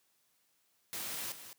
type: noise with echo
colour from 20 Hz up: white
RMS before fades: -40 dBFS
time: 0.93-1.32 s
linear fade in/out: 0 ms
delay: 210 ms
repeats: 1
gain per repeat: -10 dB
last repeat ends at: 1.53 s
effects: white hiss -74 dBFS RMS until 1.58 s + high-pass 100 Hz 12 dB/octave